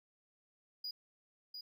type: tone with echo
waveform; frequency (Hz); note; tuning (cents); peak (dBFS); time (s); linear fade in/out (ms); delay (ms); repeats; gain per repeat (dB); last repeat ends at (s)
triangle; 4906; D#8; -25; -38; 0.84-0.91; 5; 700; 1; -5; 1.61
effects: none